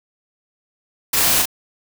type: noise with echo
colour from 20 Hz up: white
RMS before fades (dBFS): -18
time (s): 1.13-1.42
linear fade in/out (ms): 5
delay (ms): 36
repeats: 1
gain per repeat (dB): -2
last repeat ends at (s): 1.456
effects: none